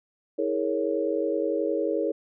sine chord, A# half-diminished seventh, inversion second, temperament equal with one note detuned, 323.2 / 415.3 / 466.2 / 554.4 Hz, E4 / G#4 / A#4 / C#5, -34 / 0 / 0 / 0 cents, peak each -29 dBFS, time 0.38-2.12 s, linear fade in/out 10 ms, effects none

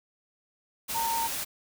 sine tone in noise, 917 Hz, A#5, 29 cents flat, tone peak -27 dBFS, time 0.94-1.28 s, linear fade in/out 20 ms, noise white, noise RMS -33 dBFS, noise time 0.88-1.45 s, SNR +3 dB, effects none

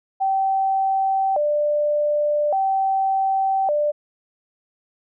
sine tone with vibrato, 677 Hz, E5, 46 cents sharp, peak -17 dBFS, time 0.2-3.92 s, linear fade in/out 20 ms, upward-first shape square, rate 0.43 Hz, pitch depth 230 cents each way, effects none

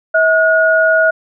sine tone pair together, 643 / 1445.3 Hz, E5 / F#6, -43 / -41 cents, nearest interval octave + major second, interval 1402 cents, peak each -11 dBFS, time 0.14-1.11 s, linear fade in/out 10 ms, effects none

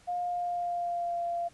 sine tone with pitch glide, 710 to 689.4 Hz, F5 to F5, +28 to -23 cents, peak -29 dBFS, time 0.07-1.49 s, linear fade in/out 20 ms, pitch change -51 cents, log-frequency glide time 0.19-1.22 s, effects pink hiss -60 dBFS RMS until 1.53 s + resampled to 24000 Hz

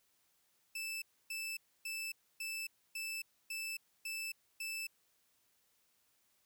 sawtooth tone bursts, 2637 Hz, E7, in tune, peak -36 dBFS, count 8, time 0.75-4.87 s, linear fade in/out 5 ms, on 270 ms, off 280 ms, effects white hiss -75 dBFS RMS until 6.45 s

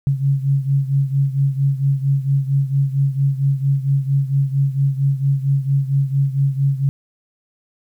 sine beating tone pair, 136.8 / 141.2 Hz, C#3 / C#3, -23 / +32 cents, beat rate 4.4 Hz, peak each -16 / -20 dBFS, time 0.07-6.89 s, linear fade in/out 0 ms, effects 9-bit

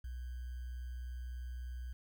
sine tone with sample-and-hold, 61.74 Hz, B1, in tune, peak -40 dBFS, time 0.04-1.93 s, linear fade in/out 5 ms, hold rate 1575 Hz, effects none

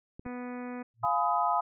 clicks, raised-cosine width 3 ms, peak -31 dBFS, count 2, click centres 0.195 / 0.264 s
harmonic tone, 246.9 Hz, B3, in tune, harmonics 1 / 2 / 3 / 4 / 5 / 6 / 7 / 8 / 9 / 10, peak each -37 / -43 / -47 / -49 / -51 / -53 / -54 / -55 / -56 / -57 dBFS, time 0.25-0.83 s, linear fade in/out 10 ms
sine tone with exponential growth, 115.4 Hz, A#2, 17 cents flat, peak -36 dBFS, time 0.94-1.05 s, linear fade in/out 0 ms, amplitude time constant 23 ms
sine chord, F half-diminished seventh, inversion none, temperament just, 698.5 / 838.1 / 1005.8 / 1257.2 Hz, F5 / Ab5 / Cb6 / Eb6, 0 / +16 / +31 / +18 cents, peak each -30 dBFS, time 1.03-1.61 s, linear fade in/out 10 ms
effects none

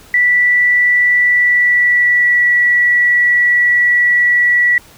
sine tone with pitch glide, 1964 to 1944.8 Hz, B6 to B6, -10 to -27 cents, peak -8 dBFS, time 0.14-4.78 s, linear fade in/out 2 ms, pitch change -17 cents, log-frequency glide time 1.25-2.49 s, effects pink hiss -42 dBFS RMS until 4.97 s

